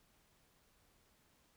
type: silence
effects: pink hiss -72 dBFS RMS until 1.56 s